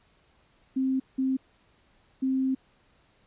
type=tone bursts at uneven times; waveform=sine; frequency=263.5 Hz; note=C4; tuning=12 cents sharp; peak=-23 dBFS; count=3; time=0.76-1 / 1.18-1.37 / 2.22-2.55 s; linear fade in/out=10 ms; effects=pink hiss -64 dBFS RMS until 3.26 s + resampled to 8000 Hz